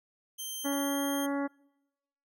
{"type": "tone with pitch glide", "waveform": "10% pulse", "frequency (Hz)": [3136, 3191], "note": ["G7", "G7"], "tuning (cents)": [0, 30], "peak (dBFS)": -29, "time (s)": [0.38, 1.27], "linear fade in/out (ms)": 20, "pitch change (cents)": 30, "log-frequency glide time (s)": [0.6, 1]}
{"type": "harmonic tone", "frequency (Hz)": 280.8, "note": "C#4", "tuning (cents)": 22, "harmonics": [1, 2, 3, 4, 5, 6, 7], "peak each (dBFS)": [-30, -36, -40, -42, -44, -46, -47], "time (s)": [0.64, 1.48], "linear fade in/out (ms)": 20}
{"effects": ["noise-tail reverb RT60 0.9 s tail -25 dB re dry"]}